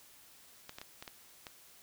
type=clicks; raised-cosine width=0.2 ms; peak=-27 dBFS; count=6; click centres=0.694 / 0.785 / 0.815 / 1.025 / 1.078 / 1.468 s; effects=white hiss -59 dBFS RMS until 1.82 s